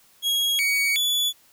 40% pulse tone with pitch steps, 3305 / 2248 / 3436 Hz, G#7 / C#7 / A7, -9 / +24 / -42 cents, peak -19 dBFS, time 0.22-1.33 s, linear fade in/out 50 ms, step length 370 ms, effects white hiss -57 dBFS RMS until 1.52 s

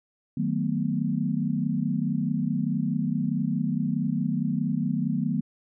sine chord, B dominant seventh, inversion first, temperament just, 154.34 / 185.21 / 222.2 / 246.9 Hz, D#3 / F#3 / A3 / B3, -14 / +2 / +17 / 0 cents, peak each -29 dBFS, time 0.37-5.41 s, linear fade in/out 5 ms, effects none

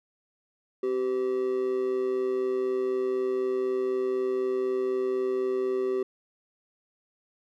triangle tone with amplitude modulation, 385 Hz, G4, 31 cents flat, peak -20 dBFS, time 0.83-6.03 s, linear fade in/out 5 ms, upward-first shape sine, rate 124 Hz, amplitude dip 60%, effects none

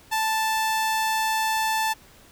sawtooth tone, 880 Hz, A5, in tune, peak -18 dBFS, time 0.11-1.94 s, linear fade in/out 20 ms, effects pink hiss -52 dBFS RMS until 2.31 s

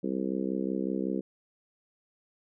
harmonic tone, 65.41 Hz, C2, in tune, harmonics 3 / 4 / 5 / 6 / 7 / 8, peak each -33 / -34 / -34 / -37 / -38 / -42 dBFS, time 0.03-1.21 s, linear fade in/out 10 ms, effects none

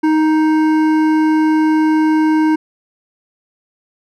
triangle tone with hard clipping, 312.3 Hz, D#4, 7 cents sharp, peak -12 dBFS, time 0.03-2.56 s, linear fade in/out 10 ms, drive 15 dB, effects none

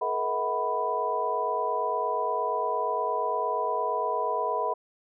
sine tone cluster, 431.7 / 480.3 / 642 / 740 / 991 Hz, A4 / B4 / E5 / F#5 / B5, -33 / -48 / -46 / 0 / +6 cents, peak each -33 / -34 / -32 / -34 / -28 dBFS, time 0.01-4.74 s, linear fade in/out 10 ms, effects none

